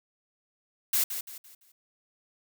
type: noise with echo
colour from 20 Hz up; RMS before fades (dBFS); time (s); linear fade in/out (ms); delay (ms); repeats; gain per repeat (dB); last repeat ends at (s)
blue; -25; 0.93-1.04; 5; 170; 4; -9; 1.72
effects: none